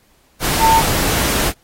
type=tone in noise; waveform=sine; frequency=899 Hz; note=A5; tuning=37 cents sharp; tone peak=-9 dBFS; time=0.59-0.83 s; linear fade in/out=50 ms; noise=pink; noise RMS=-18 dBFS; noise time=0.4-1.53 s; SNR=+6 dB; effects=pink hiss -56 dBFS RMS until 1.63 s + AAC 48 kbps